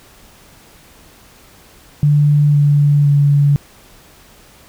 sine tone with pitch steps, 146.83 / 145.06 / 143.31 Hz, D3 / D3 / D3, 0 / -21 / -42 cents, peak -8 dBFS, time 2.03-3.56 s, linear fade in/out 0 ms, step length 510 ms, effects pink hiss -45 dBFS RMS until 4.68 s

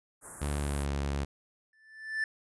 white band-stop noise, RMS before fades -42 dBFS, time 0.21-0.87 s, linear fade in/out 50 ms, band 1700 to 7800 Hz, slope 48 dB/octave
sawtooth tone with pitch glide, 72.5 to 70.23 Hz, D2 to C#2, -22 to +23 cents, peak -26 dBFS, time 0.41-1.25 s, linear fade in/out 10 ms, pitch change -55 cents, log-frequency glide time 0.58-0.89 s
triangle tone with exponential growth, 1760 Hz, A6, in tune, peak -24 dBFS, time 1.73-2.24 s, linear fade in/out 2 ms, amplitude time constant 110 ms
effects resampled to 24000 Hz

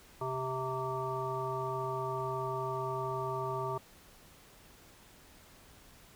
harmonic tone with a mistuned harmonic, 130.81 Hz, C3, in tune, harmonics 1 / 3 / 5 / 7 / 9, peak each -40 / -38 / -41 / -39 / -39 dBFS, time 0.21-3.78 s, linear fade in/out 5 ms, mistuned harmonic 9, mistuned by -26 cents, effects pink hiss -58 dBFS RMS until 6.15 s

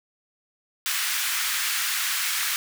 pink high-pass noise, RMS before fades -26 dBFS, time 0.86-2.56 s, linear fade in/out 0 ms, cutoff 1400 Hz, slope 24 dB/octave, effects none

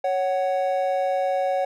triangle tone pair together, 554.4 / 745.8 Hz, C#5 / F#5, 0 / +14 cents, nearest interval perfect fourth, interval 514 cents, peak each -21 / -22 dBFS, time 0.04-1.65 s, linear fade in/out 5 ms, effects none

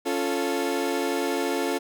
30% pulse chord, Db augmented, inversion none, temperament equal, 277.2 / 349.2 / 440 Hz, Db4 / F4 / A4, 0 / 0 / 0 cents, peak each -26 dBFS, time 0.05-1.79 s, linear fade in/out 20 ms, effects none

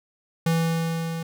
square tone with level ramp, 164.81 Hz, E3, in tune, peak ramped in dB -19 to -29 dBFS, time 0.46-1.23 s, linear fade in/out 5 ms, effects none

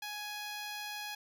10% pulse tone, 834 Hz, G#5, 7 cents sharp, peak -31 dBFS, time 0.02-1.15 s, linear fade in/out 5 ms, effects none

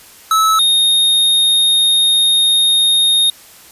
square tone pair in turn, 1301 / 3703 Hz, E6 / A#7, -23 / -12 cents, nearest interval octave + tritone, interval 1811 cents, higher second, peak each -10 dBFS, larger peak neither, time 0.31-0.59 / 0.59-3.3 s, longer second, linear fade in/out 2 ms, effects white hiss -41 dBFS RMS until 3.71 s + resampled to 32000 Hz

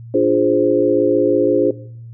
sine chord, D half-diminished seventh, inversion none, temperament equal, 293.7 / 349.2 / 415.3 / 523.3 Hz, D4 / F4 / Ab4 / C5, 0 / 0 / 0 / 0 cents, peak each -17 dBFS, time 0.14-1.71 s, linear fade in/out 5 ms, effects noise-tail reverb RT60 0.6 s tail -17 dB re dry + added 116 Hz sine -32 dBFS peak until 2.13 s

